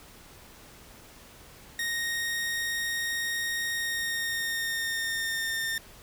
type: tone with pitch glide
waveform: sawtooth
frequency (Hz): 1862 to 1813.2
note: A#6 to A#6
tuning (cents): -2 to -48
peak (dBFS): -25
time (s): 1.79-5.78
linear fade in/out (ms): 2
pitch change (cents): -46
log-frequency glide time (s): 3.72-5.62
effects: pink hiss -51 dBFS RMS until 6.02 s